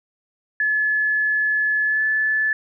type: tone with pitch glide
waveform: sine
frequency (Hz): 1716 to 1735.9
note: A6 to A6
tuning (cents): -44 to -24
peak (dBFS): -17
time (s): 0.6-2.53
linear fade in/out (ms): 2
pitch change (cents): +20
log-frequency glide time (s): 1.85-2.03
effects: none